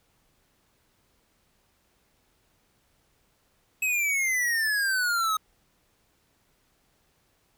square exponential sweep, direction down, 2580 to 1260 Hz, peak -24 dBFS, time 3.82-5.37 s, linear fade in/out 5 ms, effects pink hiss -68 dBFS RMS until 7.57 s

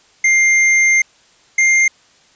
square tone pair in turn, 2100 / 2108 Hz, C7 / C7, +6 / +12 cents, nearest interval unison, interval 6 cents, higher second, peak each -10 dBFS, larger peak neither, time 0.24-1.02 / 1.58-1.88 s, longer first, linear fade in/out 5 ms, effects white hiss -51 dBFS RMS until 2.35 s + resampled to 16000 Hz

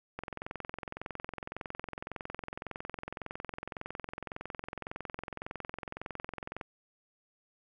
click train, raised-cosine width 0.5 ms, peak -23 dBFS, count 141, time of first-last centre 0.19-6.612 s, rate 21.8 Hz, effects none

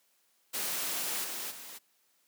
white noise with level steps, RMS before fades -34 / -38 / -46 dBFS, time 0.53-1.79 s, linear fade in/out 20 ms, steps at 1.23 / 1.5 s, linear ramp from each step 20 ms, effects white hiss -71 dBFS RMS until 2.27 s + high-pass 200 Hz 12 dB/octave

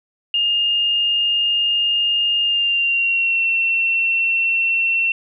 sine tone with pitch glide, 2828 to 2708 Hz, F7 to E7, +21 to +46 cents, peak -15 dBFS, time 0.34-5.12 s, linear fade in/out 2 ms, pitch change -75 cents, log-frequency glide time 2.41-3.44 s, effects none

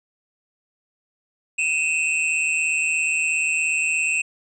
square tone pair together, 2531 / 2688 Hz, D#7 / E7, +29 / +33 cents, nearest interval minor second, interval 104 cents, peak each -23 dBFS, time 1.58-4.22 s, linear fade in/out 10 ms, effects resampled to 22050 Hz

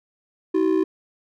triangle ring-modulated tone, 349.2 Hz, F4, in tune, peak -12 dBFS, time 0.54-0.84 s, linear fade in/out 10 ms, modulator 30.6 Hz, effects none

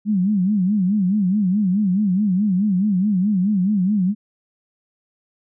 sine tone with vibrato, 196 Hz, G3, in tune, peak -15 dBFS, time 0.05-4.15 s, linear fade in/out 50 ms, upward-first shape sine, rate 4.7 Hz, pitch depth 160 cents each way, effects none

